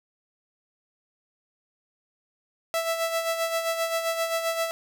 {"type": "tone with tremolo", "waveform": "sawtooth", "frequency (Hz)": 660, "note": "E5", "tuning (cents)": 2, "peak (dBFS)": -19, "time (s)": [2.74, 4.71], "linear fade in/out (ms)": 0, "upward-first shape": "sine", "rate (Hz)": 7.6, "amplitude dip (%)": 55, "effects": []}